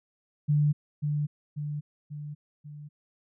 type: tone with echo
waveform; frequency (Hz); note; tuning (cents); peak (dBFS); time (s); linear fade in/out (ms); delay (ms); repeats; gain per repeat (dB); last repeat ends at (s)
sine; 147.9; D3; +13; -20; 0.48-0.73; 20; 540; 4; -5; 2.89
effects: none